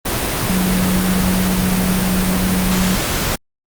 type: tone in noise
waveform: sine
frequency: 185 Hz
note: F#3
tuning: in tune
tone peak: -15 dBFS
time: 0.49-2.96 s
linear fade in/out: 10 ms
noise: pink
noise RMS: -19 dBFS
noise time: 0.05-3.36 s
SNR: +1 dB
effects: Opus 32 kbps